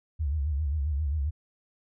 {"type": "tone with vibrato", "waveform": "sine", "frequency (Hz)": 73.42, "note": "D2", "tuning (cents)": 0, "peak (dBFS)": -25, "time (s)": [0.19, 1.31], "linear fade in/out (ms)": 20, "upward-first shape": "sine", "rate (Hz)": 7.5, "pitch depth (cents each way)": 140, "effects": []}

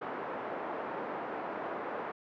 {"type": "band-pass noise", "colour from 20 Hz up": "white", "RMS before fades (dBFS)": -38, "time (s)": [0.01, 2.12], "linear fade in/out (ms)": 10, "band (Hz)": [300, 1000], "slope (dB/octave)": 12, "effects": ["low-pass 2000 Hz 12 dB/octave"]}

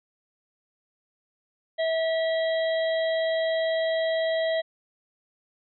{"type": "harmonic tone", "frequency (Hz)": 649, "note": "E5", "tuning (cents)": -27, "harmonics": [1, 3, 5, 6], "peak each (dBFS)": [-23, -33, -37, -39], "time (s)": [1.78, 4.62], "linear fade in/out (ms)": 20, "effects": []}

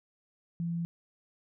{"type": "tone", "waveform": "sine", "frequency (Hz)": 169.3, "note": "E3", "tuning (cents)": 46, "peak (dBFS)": -30, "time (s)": [0.6, 0.85], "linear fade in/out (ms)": 0, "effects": []}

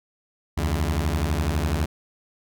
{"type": "beating tone pair", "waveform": "sawtooth", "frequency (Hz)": [71.9, 83.9], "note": ["D2", "E2"], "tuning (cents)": [-36, 31], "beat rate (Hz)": 12, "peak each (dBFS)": [-20, -21], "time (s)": [0.57, 1.86], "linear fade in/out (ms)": 10, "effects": []}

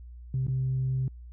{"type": "tone with dropouts", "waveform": "sine", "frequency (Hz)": 130.81, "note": "C3", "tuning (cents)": 0, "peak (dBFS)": -24, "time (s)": [0.34, 1.08], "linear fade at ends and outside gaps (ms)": 2, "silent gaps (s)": [0.468, 0.482], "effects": ["tanh soft clip ceiling -21 dBFS", "added 60 Hz sine -42 dBFS peak until 1.32 s"]}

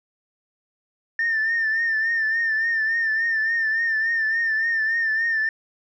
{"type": "tone with vibrato", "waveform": "sine", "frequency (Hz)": 1800, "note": "A6", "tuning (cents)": 39, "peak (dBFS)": -18, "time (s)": [1.19, 5.49], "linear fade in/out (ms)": 2, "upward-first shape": "triangle", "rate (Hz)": 3.5, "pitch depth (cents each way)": 61, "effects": ["tanh soft clip ceiling -16 dBFS"]}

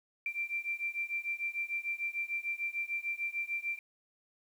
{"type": "beating tone pair", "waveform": "sine", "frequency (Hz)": [2353, 2359.7], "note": ["D7", "D7"], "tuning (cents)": [3, 8], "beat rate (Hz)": 6.7, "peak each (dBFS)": [-37, -36], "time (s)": [0.26, 3.79], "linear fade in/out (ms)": 2, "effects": ["10-bit"]}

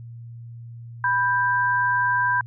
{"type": "tone pair together", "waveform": "sine", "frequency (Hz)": [987.8, 1579.9], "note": ["B5", "G6"], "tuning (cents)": [0, 13], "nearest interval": "minor sixth", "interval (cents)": 813, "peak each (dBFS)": -21, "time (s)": [1.04, 2.41], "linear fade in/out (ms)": 2, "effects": ["added 117 Hz sine -36 dBFS peak until 2.46 s"]}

